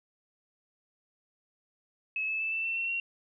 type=tone with pitch steps; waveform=sine; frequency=2584 / 2609 / 2635 / 2661 / 2688 / 2714 / 2741 Hz; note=E7 / E7 / E7 / E7 / E7 / E7 / F7; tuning=-35 / -18 / -1 / +16 / +33 / +50 / -33 cents; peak=-29 dBFS; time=2.16-3 s; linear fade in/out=2 ms; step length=120 ms; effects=none